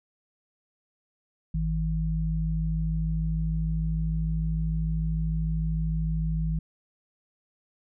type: tone pair together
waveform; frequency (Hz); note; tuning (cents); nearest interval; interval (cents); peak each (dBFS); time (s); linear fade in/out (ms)
sine; 53.39 / 160; G#1 / D#3; +49 / +49; octave + perfect fifth; 1900; -27; 1.54-6.59; 5
effects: none